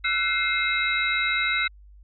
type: tone cluster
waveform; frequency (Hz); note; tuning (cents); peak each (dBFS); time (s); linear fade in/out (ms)
sine; 1347 / 1493 / 2114 / 2593 / 3846; E6 / F#6 / C7 / E7 / B7; +37 / +15 / +17 / -29 / -47; -31 / -29 / -24 / -31 / -29; 0.04-1.68; 10
effects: added 50 Hz sine -46 dBFS peak until 2.03 s